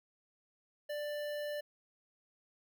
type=tone with notch filter; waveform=square; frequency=590 Hz; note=D5; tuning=8 cents sharp; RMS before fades=-39 dBFS; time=0.89-1.61 s; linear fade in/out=10 ms; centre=7300 Hz; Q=1; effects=none